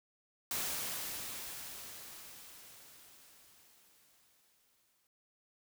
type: noise with exponential decay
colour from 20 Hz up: white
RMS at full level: -36 dBFS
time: 0.51-5.07 s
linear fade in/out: 1 ms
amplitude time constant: 990 ms
effects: none